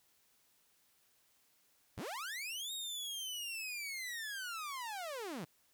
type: linear two-way sweep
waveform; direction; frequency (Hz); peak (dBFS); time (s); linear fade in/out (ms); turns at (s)
sawtooth; up then down; 36.19 to 3782 to 136.3; -37; 1.97-5.45; 10; 2.73
effects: white hiss -72 dBFS RMS until 5.73 s